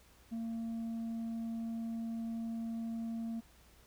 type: tone with tanh clipping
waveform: sine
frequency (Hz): 228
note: A#3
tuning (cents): -38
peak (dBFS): -37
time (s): 0.31-3.41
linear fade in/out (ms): 20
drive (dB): 3
effects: added 60 Hz sine -65 dBFS peak until 3.86 s + pink hiss -64 dBFS RMS until 3.86 s